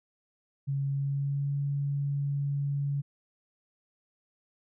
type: tone with pitch glide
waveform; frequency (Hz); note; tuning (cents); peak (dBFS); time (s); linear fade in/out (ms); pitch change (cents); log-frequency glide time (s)
sine; 138.59 to 141.42; C#3 to C#3; 0 to +35; -27; 0.67-3.02; 20; +35; 0.87-1.55
effects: none